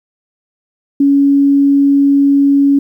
sine tone, 280 Hz, C#4, 18 cents sharp, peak -6 dBFS, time 1-2.79 s, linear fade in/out 5 ms, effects 8-bit

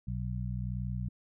harmonic tone, 61.5 Hz, B1, 7 cents flat, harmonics 1 / 2 / 3, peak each -37 / -35 / -39 dBFS, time 0.07-1.09 s, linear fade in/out 10 ms, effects none

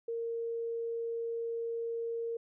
sine tone, 462.2 Hz, A#4, 15 cents flat, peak -33 dBFS, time 0.08-2.37 s, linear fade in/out 5 ms, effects none

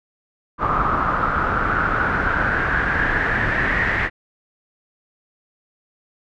pink noise with low-pass filter sweep, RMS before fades -20 dBFS, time 0.58-4.1 s, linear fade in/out 50 ms, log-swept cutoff 1200 to 1900 Hz, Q 7.2, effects none

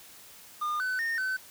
triangle tone with pitch steps, 1213 / 1509 / 1833 / 1523 Hz, D#6 / F#6 / A#6 / F#6, -44 / +34 / -30 / +50 cents, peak -26 dBFS, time 0.61-1.37 s, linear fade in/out 10 ms, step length 190 ms, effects white hiss -51 dBFS RMS until 1.5 s

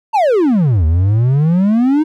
triangle exponential two-way sweep, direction down then up, 932.3 to 76.1 to 318.7 Hz, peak -7 dBFS, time 0.13-2.04 s, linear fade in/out 20 ms, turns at 0.85 s, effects none

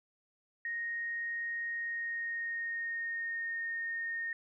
sine tone with pitch glide, 1864.7 to 1842.2 Hz, A#6 to A#6, 0 to -21 cents, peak -34 dBFS, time 0.65-4.33 s, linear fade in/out 2 ms, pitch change -21 cents, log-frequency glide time 1.75-3.58 s, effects none

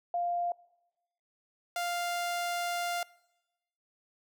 sine / sawtooth tone pair in turn, 698.5 / 698.5 Hz, F5 / F5, 0 / 0 cents, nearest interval unison, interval 0 cents, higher neither, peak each -28 / -27 dBFS, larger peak second, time 0.14-0.52 / 1.76-3.03 s, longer second, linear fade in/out 2 ms, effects noise-tail reverb RT60 1.0 s tail -23 dB re dry

